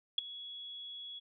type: tone with ADSR envelope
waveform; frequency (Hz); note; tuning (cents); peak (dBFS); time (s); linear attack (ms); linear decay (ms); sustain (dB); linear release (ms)
sine; 3360; G#7; +19; -23; 0.18-1.2; 4; 9; -20; 20
effects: none